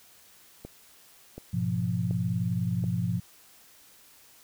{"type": "click train", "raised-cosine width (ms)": 2, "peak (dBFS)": -26, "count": 4, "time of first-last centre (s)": [0.65, 2.84], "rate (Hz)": 1.37}
{"type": "chord", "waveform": "sine", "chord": "F diminished", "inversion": "first", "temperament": "equal with one note detuned", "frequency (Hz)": [103.83, 122.97, 174.61], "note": ["Ab2", "Cb3", "F3"], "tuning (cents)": [0, -7, 0], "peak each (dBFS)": [-31, -30, -29], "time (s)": [1.53, 3.2], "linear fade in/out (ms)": 10}
{"effects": ["white hiss -56 dBFS RMS until 4.43 s"]}